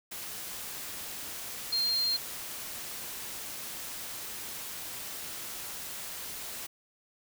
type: tone in noise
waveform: sine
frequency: 4198 Hz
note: C8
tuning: 5 cents sharp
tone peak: -26 dBFS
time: 1.72-2.17 s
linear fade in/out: 10 ms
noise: white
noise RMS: -40 dBFS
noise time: 0.11-6.67 s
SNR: +11 dB
effects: none